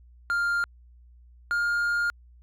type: tone pair in turn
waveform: triangle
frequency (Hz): 1400 / 1413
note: F6 / F6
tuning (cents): +4 / +20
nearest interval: unison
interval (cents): 16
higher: second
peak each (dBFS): -21 / -21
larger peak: neither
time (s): 0.3-0.64 / 1.51-2.1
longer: second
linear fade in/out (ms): 0
effects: added 60 Hz sine -50 dBFS peak until 2.42 s + AAC 64 kbps